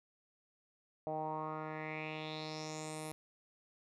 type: tone with low-pass filter sweep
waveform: 10% pulse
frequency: 155.56 Hz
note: D#3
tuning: in tune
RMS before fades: -42 dBFS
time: 1.07-3.12 s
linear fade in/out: 0 ms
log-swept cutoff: 680 to 11000 Hz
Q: 4.5
effects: none

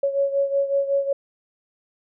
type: beating tone pair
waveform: sine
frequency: 554.4 / 559.8 Hz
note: C#5 / C#5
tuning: 0 / +17 cents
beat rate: 5.4 Hz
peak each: -20 / -25 dBFS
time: 0.03-1.13 s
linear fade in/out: 5 ms
effects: none

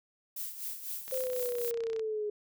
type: noise with tremolo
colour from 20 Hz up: violet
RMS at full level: -37 dBFS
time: 0.36-1.71 s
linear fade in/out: 5 ms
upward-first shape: sine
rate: 4 Hz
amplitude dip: 65%
type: click train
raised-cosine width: 0.2 ms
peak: -29 dBFS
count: 30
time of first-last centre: 1.08-1.995 s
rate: 31.7 Hz
type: linear sweep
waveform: sine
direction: down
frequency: 523.3 to 415.3 Hz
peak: -31 dBFS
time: 1.12-2.3 s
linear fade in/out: 5 ms
effects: none

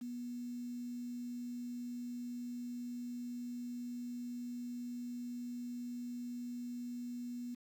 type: tone with quantisation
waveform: sine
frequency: 243 Hz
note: B3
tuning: 28 cents flat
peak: -40 dBFS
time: 0.01-7.55 s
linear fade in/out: 10 ms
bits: 10
effects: none

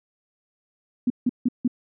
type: tone bursts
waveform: sine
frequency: 246 Hz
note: B3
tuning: 7 cents flat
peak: -17 dBFS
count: 4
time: 1.07-1.678 s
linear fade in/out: 5 ms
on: 32 ms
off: 160 ms
effects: none

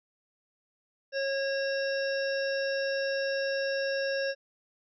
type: harmonic tone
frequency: 546 Hz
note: C#5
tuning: 26 cents flat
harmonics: 1 / 3 / 5 / 7 / 9 / 10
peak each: -29 / -34 / -42 / -47 / -49 / -39 dBFS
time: 1.12-4.35 s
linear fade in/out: 50 ms
effects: none

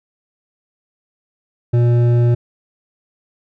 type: tone with hard clipping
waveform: sine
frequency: 119.8 Hz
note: A#2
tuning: 48 cents sharp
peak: -12 dBFS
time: 1.73-2.35 s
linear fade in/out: 10 ms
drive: 9 dB
effects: none

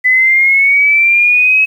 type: linear sweep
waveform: sine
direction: up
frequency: 1999 to 2571 Hz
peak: -6 dBFS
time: 0.04-1.66 s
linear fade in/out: 20 ms
effects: 7-bit

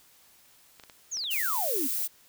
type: clicks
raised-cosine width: 0.2 ms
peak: -30 dBFS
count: 5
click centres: 0.798 / 0.837 / 0.898 / 1.171 / 1.24 s
type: exponential sweep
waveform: sine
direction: down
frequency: 7040 to 246.9 Hz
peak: -30 dBFS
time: 1.11-1.88 s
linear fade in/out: 20 ms
type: noise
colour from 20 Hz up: violet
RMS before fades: -30 dBFS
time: 1.3-2.08 s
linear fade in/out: 20 ms
effects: white hiss -59 dBFS RMS until 2.28 s

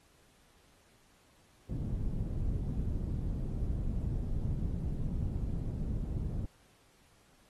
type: low-pass noise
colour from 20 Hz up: pink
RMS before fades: -34 dBFS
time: 1.69-6.46 s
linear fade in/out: 5 ms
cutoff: 180 Hz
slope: 12 dB/octave
effects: pink hiss -66 dBFS RMS until 7.49 s + AAC 32 kbps

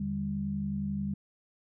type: tone cluster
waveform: sine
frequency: 79.8 / 147.7 / 198.9 Hz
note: D#2 / D3 / G3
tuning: +44 / +10 / +25 cents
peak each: -40 / -38 / -31 dBFS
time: 0-1.14 s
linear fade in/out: 5 ms
effects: none

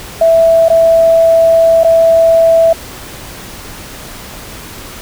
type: tone with dropouts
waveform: sine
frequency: 659.3 Hz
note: E5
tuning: in tune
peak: -4 dBFS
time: 0.21-2.73 s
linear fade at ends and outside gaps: 5 ms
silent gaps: 0.685-0.7 / 1.835-1.845 s
effects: pink hiss -29 dBFS RMS until 5.01 s

